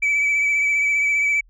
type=tone with vibrato; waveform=sine; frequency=2298 Hz; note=D7; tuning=38 cents flat; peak=-14 dBFS; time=0.02-1.41 s; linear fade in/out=10 ms; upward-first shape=triangle; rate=15 Hz; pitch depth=30 cents each way; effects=tanh soft clip ceiling -15 dBFS + added 40 Hz sine -49 dBFS peak until 1.49 s